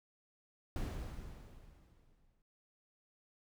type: noise with exponential decay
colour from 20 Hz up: brown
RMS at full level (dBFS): -36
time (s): 0.76-2.42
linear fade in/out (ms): 1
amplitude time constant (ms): 360
effects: none